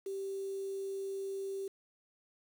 sine tone with quantisation, 390 Hz, G4, 9 cents flat, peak -36 dBFS, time 0.06-1.68 s, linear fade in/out 5 ms, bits 9, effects none

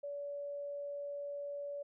sine tone, 572 Hz, D5, 46 cents flat, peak -39 dBFS, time 0.03-1.83 s, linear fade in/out 10 ms, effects none

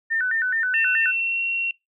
sine tone with vibrato, 1647 Hz, G#6, 15 cents flat, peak -20 dBFS, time 0.1-1.12 s, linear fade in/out 20 ms, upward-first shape square, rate 4.7 Hz, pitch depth 160 cents each way
sine tone with pitch glide, 2700 to 2733 Hz, E7 to F7, +41 to -38 cents, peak -21 dBFS, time 0.74-1.71 s, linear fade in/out 2 ms, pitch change +21 cents, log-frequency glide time 1.1-1.42 s
effects noise-tail reverb RT60 0.2 s tail -24 dB re dry

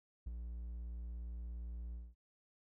triangle tone with ADSR envelope, 58.6 Hz, A#1, 10 cents sharp, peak -35 dBFS, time 0.26-2.15 s, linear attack 12 ms, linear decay 15 ms, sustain -5 dB, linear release 210 ms, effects none

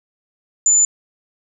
sine tone, 7040 Hz, A8, in tune, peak -10 dBFS, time 0.66-0.85 s, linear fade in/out 2 ms, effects none

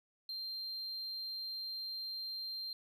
sine tone, 4168 Hz, C8, 7 cents flat, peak -37 dBFS, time 0.29-2.73 s, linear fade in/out 2 ms, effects tanh soft clip ceiling -38 dBFS

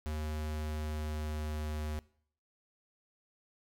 square tone with pitch glide, 76.7 to 76.13 Hz, D#2 to D#2, -24 to -37 cents, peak -35 dBFS, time 0.06-1.99 s, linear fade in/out 0 ms, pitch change -13 cents, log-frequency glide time 0.45-1.88 s, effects noise-tail reverb RT60 0.6 s tail -22 dB re dry

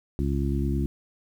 harmonic tone with a mistuned harmonic, 69.3 Hz, C#2, in tune, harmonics 1 / 2 / 3 / 4 / 5, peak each -26 / -29 / -31 / -32 / -33 dBFS, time 0.19-0.86 s, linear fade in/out 0 ms, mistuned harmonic 1, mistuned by -15 cents, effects 9-bit

